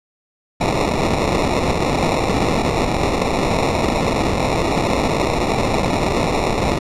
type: noise with sample-and-hold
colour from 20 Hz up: blue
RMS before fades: -18 dBFS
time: 0.6-6.79 s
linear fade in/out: 10 ms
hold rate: 1575 Hz
effects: low-pass 7000 Hz 12 dB/octave